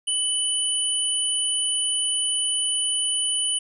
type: tone pair together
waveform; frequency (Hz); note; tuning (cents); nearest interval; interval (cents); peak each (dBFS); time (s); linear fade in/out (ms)
sine; 2989 / 9465; F#7 / D9; +17 / +12; octave + minor sixth; 1995; -24; 0.07-3.59; 10
effects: none